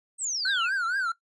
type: exponential sweep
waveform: sine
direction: down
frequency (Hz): 8530 to 2365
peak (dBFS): -27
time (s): 0.18-0.7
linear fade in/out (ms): 50
type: tone with vibrato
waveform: triangle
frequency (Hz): 1471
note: F#6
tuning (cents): -11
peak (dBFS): -23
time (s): 0.45-1.12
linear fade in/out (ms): 5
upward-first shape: triangle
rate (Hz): 4.3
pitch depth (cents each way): 190
effects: noise-tail reverb RT60 0.1 s tail -17 dB re dry + resampled to 24000 Hz